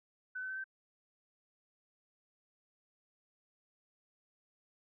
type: tone with pitch steps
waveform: sine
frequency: 1507 / 1521.9 / 1536.9 / 1552.1 Hz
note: F#6 / F#6 / G6 / G6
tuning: +31 / +48 / -35 / -18 cents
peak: -38 dBFS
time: 0.35-0.642 s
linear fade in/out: 10 ms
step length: 73 ms
effects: none